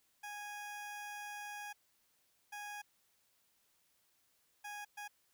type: tone bursts at uneven times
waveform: 20% pulse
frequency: 827 Hz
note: G#5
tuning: 8 cents flat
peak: -39 dBFS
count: 4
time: 0.23-1.73 / 2.52-2.82 / 4.64-4.85 / 4.97-5.08 s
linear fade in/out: 10 ms
effects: white hiss -75 dBFS RMS until 5.33 s